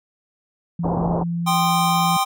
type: tone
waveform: sine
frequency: 170.3 Hz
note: F3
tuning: 43 cents flat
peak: -21 dBFS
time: 0.79-2.17 s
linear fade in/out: 5 ms
type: low-pass noise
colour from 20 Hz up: white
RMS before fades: -24 dBFS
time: 0.83-1.24 s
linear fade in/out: 20 ms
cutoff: 970 Hz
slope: 48 dB/octave
type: chord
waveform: square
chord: C minor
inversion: second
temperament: equal with one note detuned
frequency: 784 / 1046.5 / 1231.6 Hz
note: G5 / C6 / Eb6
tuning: 0 / 0 / -18 cents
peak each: -21 / -23 / -24 dBFS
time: 1.46-2.25 s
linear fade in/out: 20 ms
effects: none